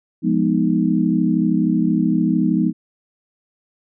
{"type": "chord", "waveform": "sine", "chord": "F half-diminished seventh", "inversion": "none", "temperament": "equal", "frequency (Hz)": [174.61, 207.7, 246.9, 311.1], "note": ["F3", "Ab3", "Cb4", "Eb4"], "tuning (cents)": [0, 0, 0, 0], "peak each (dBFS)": -20, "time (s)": [0.22, 2.73], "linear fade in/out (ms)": 50, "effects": []}